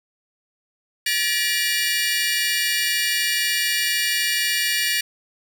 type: tone cluster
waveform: sawtooth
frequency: 1731 / 1908 / 2363 / 2874 / 4471 Hz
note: A6 / A#6 / D7 / F7 / C#8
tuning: -29 / +40 / +10 / +49 / +14 cents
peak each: -23 dBFS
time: 1.06-5.01 s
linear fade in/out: 5 ms
effects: none